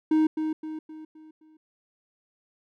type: tone with echo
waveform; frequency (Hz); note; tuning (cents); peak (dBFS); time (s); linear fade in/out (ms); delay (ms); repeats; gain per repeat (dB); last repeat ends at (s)
triangle; 312.5; D#4; +8; -16; 0.11-0.27; 5; 260; 5; -7; 1.57
effects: none